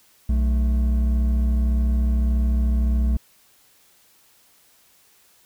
triangle tone pair together, 61.7 / 219 Hz, B1 / A3, -1 / -8 cents, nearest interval octave + minor seventh, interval 2193 cents, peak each -15 / -27 dBFS, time 0.29-3.17 s, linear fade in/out 5 ms, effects white hiss -57 dBFS RMS until 5.45 s

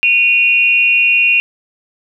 sine tone pair together, 2465 / 2759 Hz, D#7 / F7, -17 / -22 cents, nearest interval major second, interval 195 cents, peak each -11 dBFS, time 0.03-1.4 s, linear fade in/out 0 ms, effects none

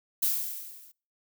violet noise with level ramp, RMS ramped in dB -24 to -54 dBFS, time 0.22-0.92 s, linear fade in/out 10 ms, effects noise-tail reverb RT60 0.4 s tail -26 dB re dry

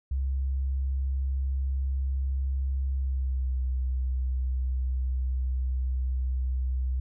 sine tone with pitch glide, 66.8 to 63.93 Hz, C2 to C2, +36 to -40 cents, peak -25 dBFS, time 0.11-7 s, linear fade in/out 5 ms, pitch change -76 cents, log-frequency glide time 2.94-3.54 s, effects none

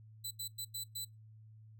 15% pulse tone bursts at uneven times, 3995 Hz, B7, 19 cents sharp, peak -32 dBFS, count 5, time 0.24-0.31 / 0.39-0.48 / 0.58-0.65 / 0.74-0.84 / 0.95-1.05 s, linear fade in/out 10 ms, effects noise-tail reverb RT60 0.2 s tail -22 dB re dry + added 109 Hz sine -54 dBFS peak until 1.79 s

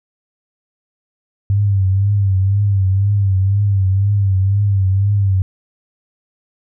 sine tone with vibrato, 98.4 Hz, G2, 7 cents sharp, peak -11 dBFS, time 1.5-5.42 s, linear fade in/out 0 ms, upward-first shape triangle, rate 2 Hz, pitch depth 83 cents each way, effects none

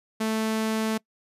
sawtooth tone, 220 Hz, A3, in tune, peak -20 dBFS, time 0.2-0.98 s, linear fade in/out 10 ms, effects noise-tail reverb RT60 0.1 s tail -24 dB re dry + resampled to 32000 Hz

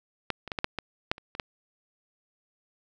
clicks, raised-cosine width 0.3 ms, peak -11 / -23 / -16 / -13 / -9 / -15 / -8 / -28 / -24 / -12 dBFS, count 10, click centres 0.303 / 0.477 / 0.518 / 0.588 / 0.644 / 0.787 / 1.115 / 1.181 / 1.351 / 1.398 s, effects none

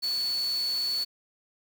sine tone in noise, 4435 Hz, C#8, in tune, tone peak -26 dBFS, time 0.02-1.05 s, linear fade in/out 20 ms, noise white, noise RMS -42 dBFS, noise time 0.02-1.05 s, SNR +13 dB, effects none

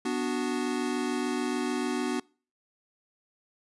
square chord, B minor, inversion none, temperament equal, 246.9 / 293.7 / 370 Hz, B3 / D4 / F#4, 0 / 0 / 0 cents, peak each -32 / -33 / -33 dBFS, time 0.05-2.2 s, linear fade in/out 5 ms, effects noise-tail reverb RT60 0.4 s tail -25 dB re dry + resampled to 24000 Hz

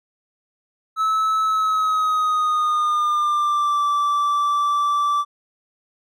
triangle tone with pitch glide, 1300 to 1164.9 Hz, E6 to D6, -24 to -14 cents, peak -15 dBFS, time 0.96-5.25 s, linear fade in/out 50 ms, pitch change -190 cents, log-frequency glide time 1.43-3.84 s, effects none

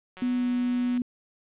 click train, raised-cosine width 0.3 ms, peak -28 dBFS, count 150, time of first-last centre 0.17-0.975 s, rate 185 Hz
sine tone with pitch glide, 248.2 to 246.1 Hz, B3 to B3, +9 to -6 cents, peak -23 dBFS, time 0.22-1.02 s, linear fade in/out 2 ms, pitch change -15 cents, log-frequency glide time 0.35-0.48 s
effects resampled to 8000 Hz + 10-bit

